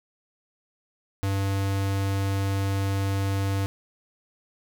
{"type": "tone", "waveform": "square", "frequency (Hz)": 98, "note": "G2", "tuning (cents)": 0, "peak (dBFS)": -24, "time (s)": [1.23, 3.66], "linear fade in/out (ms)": 0, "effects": []}